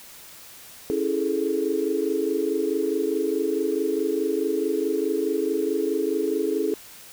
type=chord; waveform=sine; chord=A major seventh; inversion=first; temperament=equal; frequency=277.2 / 329.6 / 415.3 / 440 Hz; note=C#4 / E4 / G#4 / A4; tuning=0 / 0 / 0 / 0 cents; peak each=-30 / -27 / -25 / -28 dBFS; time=0.9-6.74 s; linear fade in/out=0 ms; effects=white hiss -45 dBFS RMS until 7.12 s